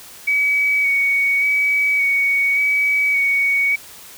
sine tone with vibrato, 2256 Hz, C#7, 30 cents sharp, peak -14 dBFS, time 0.27-3.76 s, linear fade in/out 10 ms, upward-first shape square, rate 0.87 Hz, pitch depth 15 cents each way, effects white hiss -40 dBFS RMS until 4.17 s

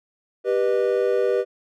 triangle chord, G augmented, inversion none, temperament just, 392 / 490 / 612.5 Hz, G4 / B4 / D#5, 0 / -14 / -27 cents, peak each -20 / -19 / -25 dBFS, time 0.44-1.45 s, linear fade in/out 50 ms, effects none

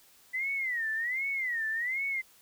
sine tone with vibrato, 1975.5 Hz, B6, in tune, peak -29 dBFS, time 0.33-2.22 s, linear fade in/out 20 ms, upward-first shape sine, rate 1.3 Hz, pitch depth 200 cents each way, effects white hiss -60 dBFS RMS until 2.41 s

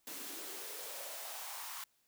white noise with high-pass filter sweep, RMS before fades -45 dBFS, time 0.07-1.84 s, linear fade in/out 2 ms, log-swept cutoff 250 to 1100 Hz, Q 3.4, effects white hiss -75 dBFS RMS until 2.07 s

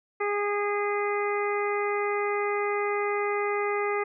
harmonic tone, 410.3 Hz, G#4, 21 cents flat, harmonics 1 / 2 / 3 / 4 / 5 / 6, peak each -27 / -33 / -32 / -41 / -33 / -41 dBFS, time 0.2-4.04 s, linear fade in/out 10 ms, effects none

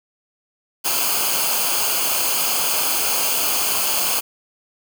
white noise with comb filter, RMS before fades -20 dBFS, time 0.84-4.21 s, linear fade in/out 20 ms, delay 0.53 ms, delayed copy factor -0.7, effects none

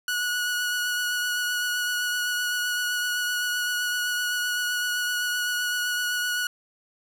sawtooth tone with vibrato, 1463 Hz, F#6, 20 cents flat, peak -21 dBFS, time 0.08-6.47 s, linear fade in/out 2 ms, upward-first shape triangle, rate 7.8 Hz, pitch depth 17 cents each way, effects none

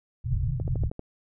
white low-pass noise, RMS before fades -27 dBFS, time 0.24-0.9 s, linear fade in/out 5 ms, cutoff 150 Hz, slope 96 dB/octave
click train, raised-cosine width 2 ms, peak -22 dBFS, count 6, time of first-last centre 0.6-0.994 s, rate 12.7 Hz
effects none

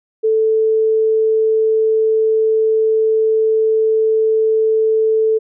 sine tone, 440 Hz, A4, in tune, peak -11 dBFS, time 0.23-5.39 s, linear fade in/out 20 ms, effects none

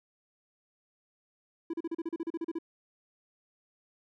triangle tone bursts, 331.5 Hz, E4, 10 cents sharp, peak -29 dBFS, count 13, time 1.7-2.587 s, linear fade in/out 5 ms, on 35 ms, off 36 ms, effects none

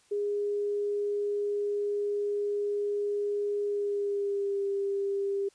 sine tone with pitch glide, 410 to 397.2 Hz, G#4 to G4, -22 to +23 cents, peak -27 dBFS, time 0.11-5.49 s, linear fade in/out 10 ms, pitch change -55 cents, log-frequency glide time 3.64-4.65 s, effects white hiss -64 dBFS RMS until 5.54 s + resampled to 22050 Hz

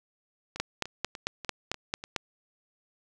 two click trains, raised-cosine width 0.2 ms, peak -22 / -11 dBFS, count 6 / 8, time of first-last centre 0.56-2.039 / 0.6-2.162 s, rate 3.38 / 4.48 Hz, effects none

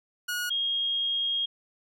sawtooth / sine tone pair in turn, 1450 / 3255 Hz, F#6 / G#7, -35 / -36 cents, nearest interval octave + major second, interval 1399 cents, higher second, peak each -25 dBFS, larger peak neither, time 0.28-0.5 / 0.5-1.46 s, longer second, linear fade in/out 10 ms, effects none

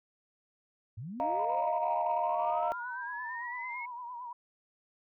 sine linear sweep, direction up, 94.3 to 2202 Hz, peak -38 dBFS, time 0.97-3.86 s, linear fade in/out 10 ms
sine chord, Eb suspended second, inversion none, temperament just, 622.3 / 700 / 933.4 Hz, Eb5 / F5 / Bb5, 0 / +4 / +2 cents, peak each -34 / -31 / -31 dBFS, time 1.2-2.72 s, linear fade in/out 0 ms
sine tone with vibrato, 972 Hz, B5, 28 cents flat, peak -39 dBFS, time 1.39-4.33 s, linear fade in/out 5 ms, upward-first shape sine, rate 8.9 Hz, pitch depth 64 cents each way
effects tanh soft clip ceiling -21 dBFS

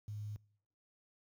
sine tone with quantisation, 105.1 Hz, G#2, 21 cents sharp, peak -40 dBFS, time 0.08-0.36 s, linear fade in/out 0 ms, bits 11, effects noise-tail reverb RT60 0.7 s tail -25 dB re dry + high-pass 60 Hz 12 dB/octave

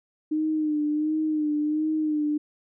sine tone with vibrato, 305.2 Hz, D#4, 33 cents flat, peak -22 dBFS, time 0.31-2.38 s, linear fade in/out 10 ms, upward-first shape sine, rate 1.4 Hz, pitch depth 42 cents each way, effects none

